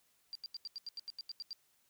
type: tone bursts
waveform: sine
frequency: 4732 Hz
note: D8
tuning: 12 cents sharp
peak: -40 dBFS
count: 12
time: 0.33-1.53 s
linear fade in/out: 0 ms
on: 23 ms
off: 84 ms
effects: white hiss -73 dBFS RMS until 1.89 s